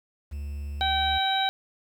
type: tone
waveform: triangle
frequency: 72 Hz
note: D2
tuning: 34 cents flat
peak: -29 dBFS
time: 0.31-1.19 s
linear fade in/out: 20 ms
type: harmonic tone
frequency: 772 Hz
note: G5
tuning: 27 cents flat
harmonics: 1 / 2 / 3 / 4 / 5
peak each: -25 / -31 / -36 / -36 / -27 dBFS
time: 0.81-1.49 s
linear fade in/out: 0 ms
effects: 9-bit